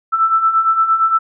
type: beating tone pair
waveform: sine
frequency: 1318.5 / 1327.2 Hz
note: E6 / E6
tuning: 0 / +11 cents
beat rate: 8.7 Hz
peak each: -18 / -12 dBFS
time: 0.12-1.19 s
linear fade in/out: 20 ms
effects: none